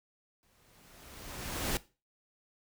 pink noise with exponential growth, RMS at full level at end -31 dBFS, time 0.43-1.77 s, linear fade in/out 0 ms, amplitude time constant 290 ms, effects noise-tail reverb RT60 0.3 s tail -18 dB re dry

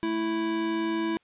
square tone pair together, 219.8 / 329.6 Hz, A3 / E4, -2 / 0 cents, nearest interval perfect fifth, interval 702 cents, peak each -35 / -27 dBFS, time 0.03-1.17 s, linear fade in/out 0 ms, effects white hiss -67 dBFS RMS until 1.23 s + resampled to 8000 Hz

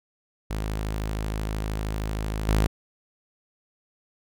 sawtooth tone with level steps, 53 Hz, G#1, 36 cents sharp, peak -23 / -15 dBFS, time 0.5-2.67 s, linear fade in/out 10 ms, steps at 2.48 s, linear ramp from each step 10 ms, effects none

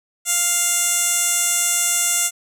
15% pulse tone with band-pass filter, 698.5 Hz, F5, in tune, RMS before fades -19 dBFS, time 0.25-2.31 s, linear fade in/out 50 ms, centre 8900 Hz, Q 2.7, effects none

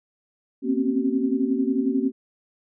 sine tone cluster, 234.4 / 259.9 / 271 / 381.7 Hz, A#3 / C4 / C#4 / G4, +10 / -11 / -39 / -46 cents, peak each -27 / -24 / -24 / -29 dBFS, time 0.62-2.12 s, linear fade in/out 50 ms, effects none

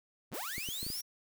sawtooth linear sweep, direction up, 30.87 to 5750 Hz, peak -36 dBFS, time 0.31-1.02 s, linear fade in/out 20 ms
blue noise, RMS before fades -43 dBFS, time 0.34-1.01 s, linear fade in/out 2 ms
clicks, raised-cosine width 3 ms, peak -31 dBFS, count 5, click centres 0.581 / 0.688 / 0.83 / 0.866 / 0.902 s
effects none

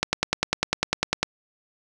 click train, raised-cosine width 0.2 ms, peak -3 dBFS, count 13, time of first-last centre 0.03-1.23 s, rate 10 Hz, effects none

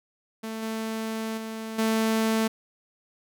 sawtooth tone with level steps, 221.9 Hz, A3, 15 cents sharp, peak -28 / -25 / -29 / -18 dBFS, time 0.43-2.48 s, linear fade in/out 10 ms, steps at 0.62 / 1.37 / 1.78 s, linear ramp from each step 10 ms, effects none

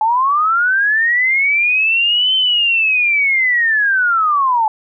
sine linear two-way sweep, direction up then down, 848 to 3090 to 848 Hz, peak -11 dBFS, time 0.01-4.68 s, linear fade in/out 2 ms, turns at 2.35 s, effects none

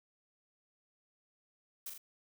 blue noise with echo, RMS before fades -42 dBFS, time 1.86-1.9 s, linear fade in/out 5 ms, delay 40 ms, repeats 2, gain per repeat -4 dB, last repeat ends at 1.98 s, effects none

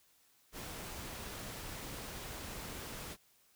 pink noise, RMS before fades -45 dBFS, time 0.52-3.17 s, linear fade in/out 50 ms, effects white hiss -69 dBFS RMS until 3.55 s

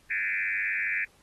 sine tone with frequency modulation, 2052 Hz, C7, 34 cents flat, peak -26 dBFS, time 0.1-1.05 s, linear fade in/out 10 ms, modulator 98.2 Hz, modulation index 4.1, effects pink hiss -62 dBFS RMS until 1.22 s + AAC 32 kbps

